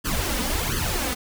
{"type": "noise with flanger", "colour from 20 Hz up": "pink", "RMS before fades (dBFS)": -25, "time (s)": [0.04, 1.15], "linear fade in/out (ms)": 20, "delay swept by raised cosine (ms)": [0.63, 4.03], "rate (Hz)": 1.4, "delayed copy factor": 0.95, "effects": []}